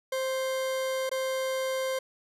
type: tone with dropouts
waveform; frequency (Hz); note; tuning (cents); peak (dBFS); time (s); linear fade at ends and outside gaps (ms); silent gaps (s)
40% pulse; 525; C5; +6; -27; 0.12-1.99; 5; 1.094-1.114
effects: resampled to 32000 Hz + 10-bit